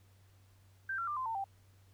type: tone with pitch steps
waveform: sine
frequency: 1569 / 1365.9 / 1189.1 / 1035.2 / 901.2 / 784.5 Hz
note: G6 / F6 / D6 / C6 / A5 / G5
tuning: +1 / -39 / +21 / -19 / +41 / +1 cents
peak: -34 dBFS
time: 0.89-1.442 s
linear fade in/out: 5 ms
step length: 92 ms
effects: added 96 Hz sine -61 dBFS peak until 1.93 s + pink hiss -70 dBFS RMS until 1.93 s